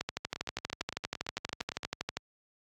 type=two click trains; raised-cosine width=0.2 ms; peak=-15 / -20 dBFS; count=28 / 14; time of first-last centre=0.01-2.17 / 0.36-1.832 s; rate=12.5 / 8.83 Hz; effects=high-pass 60 Hz 12 dB/octave + AAC 64 kbps